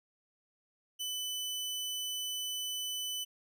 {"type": "tone", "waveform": "sawtooth", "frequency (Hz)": 3000, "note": "F#7", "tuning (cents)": 23, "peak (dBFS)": -32, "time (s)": [0.99, 3.25], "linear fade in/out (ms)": 20, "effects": []}